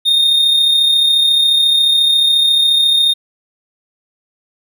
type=tone with amplitude modulation; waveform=triangle; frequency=3677 Hz; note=A#7; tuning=24 cents flat; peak=-6 dBFS; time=0.05-3.14 s; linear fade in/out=20 ms; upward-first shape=sine; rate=34.2 Hz; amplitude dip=35%; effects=none